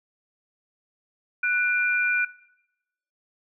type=tone pair together; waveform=sine; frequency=1480 / 2388 Hz; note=F#6 / D7; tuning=0 / +28 cents; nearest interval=minor sixth; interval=828 cents; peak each=-23 / -25 dBFS; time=1.43-2.25 s; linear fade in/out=5 ms; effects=noise-tail reverb RT60 0.9 s tail -19 dB re dry